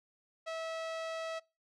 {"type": "tone", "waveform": "sawtooth", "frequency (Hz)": 650, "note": "E5", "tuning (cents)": -24, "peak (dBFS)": -33, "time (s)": [0.46, 1.4], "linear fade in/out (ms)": 20, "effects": ["noise-tail reverb RT60 0.3 s tail -25 dB re dry", "low-pass 5000 Hz 12 dB/octave"]}